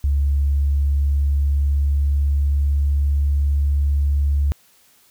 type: tone with pitch glide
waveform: sine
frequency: 70.6 to 71.3 Hz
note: C#2 to C#2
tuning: +32 to +49 cents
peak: -14 dBFS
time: 0.04-4.52 s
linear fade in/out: 0 ms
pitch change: +17 cents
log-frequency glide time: 0.25-3.36 s
effects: tanh soft clip ceiling -10 dBFS + white hiss -55 dBFS RMS until 5.1 s